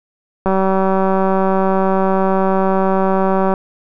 click train, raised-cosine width 1 ms, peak -3 dBFS, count 589, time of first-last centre 0.46-3.539 s, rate 191 Hz, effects none

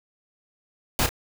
pink noise with echo, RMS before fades -22 dBFS, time 0.99-1.06 s, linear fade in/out 0 ms, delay 31 ms, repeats 1, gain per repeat -8 dB, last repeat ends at 1.091 s, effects none

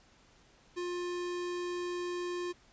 square tone, 353.8 Hz, F4, 23 cents sharp, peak -35 dBFS, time 0.76-2.53 s, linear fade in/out 20 ms, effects pink hiss -63 dBFS RMS until 2.72 s + resampled to 16000 Hz

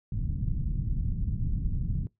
pink low-pass noise, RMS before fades -29 dBFS, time 0.12-2.07 s, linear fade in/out 2 ms, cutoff 180 Hz, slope 24 dB/octave, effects noise-tail reverb RT60 0.2 s tail -24 dB re dry

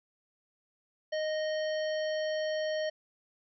harmonic tone with a mistuned harmonic, 620 Hz, D#5, 6 cents flat, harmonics 1 / 3 / 5 / 7 / 9, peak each -30 / -40 / -44 / -47 / -49 dBFS, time 1.12-2.9 s, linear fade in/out 10 ms, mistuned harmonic 7, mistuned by +19 cents, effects none

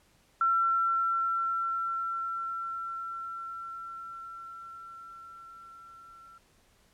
sine tone with level ramp, 1352 Hz, E6, 43 cents sharp, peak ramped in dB -22 to -50 dBFS, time 0.41-6.38 s, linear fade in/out 2 ms, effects pink hiss -65 dBFS RMS until 6.93 s + low-pass 12000 Hz 12 dB/octave

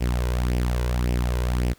sawtooth tone with flanger, 60.9 Hz, B1, 24 cents flat, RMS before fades -23 dBFS, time 0-1.74 s, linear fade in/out 20 ms, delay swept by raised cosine 0.36 to 2.06 ms, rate 1.8 Hz, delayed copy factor +0.6, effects pink hiss -56 dBFS RMS until 1.78 s

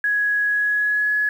sine tone with pitch glide, 1670 to 1692.3 Hz, G#6 to G#6, +9 to +32 cents, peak -17 dBFS, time 0.04-1.29 s, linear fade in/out 2 ms, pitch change +23 cents, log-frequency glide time 0.46-1.14 s, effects 8-bit

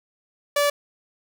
sawtooth tone, 578 Hz, D5, 28 cents flat, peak -14 dBFS, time 0.56-0.7 s, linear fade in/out 5 ms, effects none

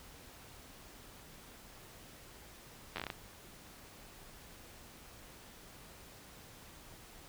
slowing click train, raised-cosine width 0.3 ms, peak -22 dBFS, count 8, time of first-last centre 2.96-3.102 s, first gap 10 ms, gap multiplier 1.23, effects pink hiss -55 dBFS RMS until 7.28 s

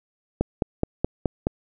click train, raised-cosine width 2 ms, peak -7 dBFS, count 6, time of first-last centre 0.41-1.469 s, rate 4.72 Hz, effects none

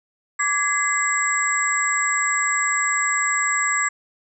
sine tone cluster, 1165 / 1673 / 2041 / 7670 Hz, D6 / G#6 / C7 / A#8, -14 / +12 / -44 / +48 cents, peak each -24 dBFS, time 0.39-3.89 s, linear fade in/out 10 ms, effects none

